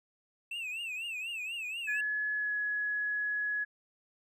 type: tone with vibrato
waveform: triangle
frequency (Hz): 2637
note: E7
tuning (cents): 0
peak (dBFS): -34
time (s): 0.51-2.01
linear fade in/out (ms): 5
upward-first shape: triangle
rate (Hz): 4.1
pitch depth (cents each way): 150
type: tone with pitch glide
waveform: sine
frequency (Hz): 1701 to 1685.4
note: G#6 to G#6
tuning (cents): +41 to +25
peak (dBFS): -30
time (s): 1.87-3.65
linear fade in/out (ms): 20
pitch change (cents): -16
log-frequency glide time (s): 2.34-2.54
effects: none